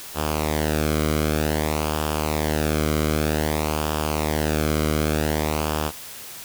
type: tone with flanger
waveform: sawtooth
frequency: 76.6 Hz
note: D#2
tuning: 27 cents flat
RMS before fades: -23 dBFS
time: 0.14-5.92 s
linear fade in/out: 50 ms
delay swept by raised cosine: 0.48 to 1.14 ms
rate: 0.53 Hz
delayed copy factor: -0.7
effects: white hiss -38 dBFS RMS until 6.44 s